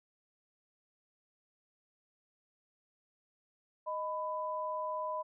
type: tone pair together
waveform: sine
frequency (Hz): 621 / 998.1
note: D#5 / B5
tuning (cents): -3 / +18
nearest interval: minor sixth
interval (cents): 821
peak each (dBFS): -38 / -36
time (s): 3.86-5.23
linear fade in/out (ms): 20
effects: none